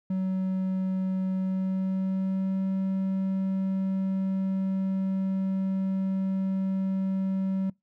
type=tone with pitch glide; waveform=triangle; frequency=188.1 to 191.28 Hz; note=F#3 to G3; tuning=+29 to -42 cents; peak=-23 dBFS; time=0.1-7.7 s; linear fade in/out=5 ms; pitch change=+29 cents; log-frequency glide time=1.33-2.64 s; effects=noise-tail reverb RT60 0.2 s tail -25 dB re dry